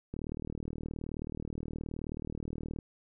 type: click train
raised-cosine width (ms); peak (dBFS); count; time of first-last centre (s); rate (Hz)
3; -25; 104; 0.14-2.788; 38.9
effects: none